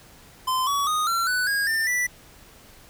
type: tone with pitch steps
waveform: square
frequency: 1031 / 1130.8 / 1240.3 / 1360.4 / 1492.1 / 1636.6 / 1795.1 / 1968.9 Hz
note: C6 / C#6 / D#6 / F6 / F#6 / G#6 / A6 / B6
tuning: -26 / +34 / -6 / -46 / +14 / -26 / +34 / -6 cents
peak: -22 dBFS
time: 0.47-2.07 s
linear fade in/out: 10 ms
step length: 200 ms
effects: pink hiss -50 dBFS RMS until 2.89 s